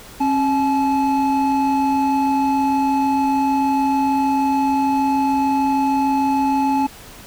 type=tone pair together; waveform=triangle; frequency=270.8 / 859 Hz; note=C#4 / A5; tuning=-40 / -42 cents; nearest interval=octave + minor sixth; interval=1998 cents; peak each=-16 dBFS; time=0.2-6.87 s; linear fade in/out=10 ms; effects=pink hiss -40 dBFS RMS until 7.26 s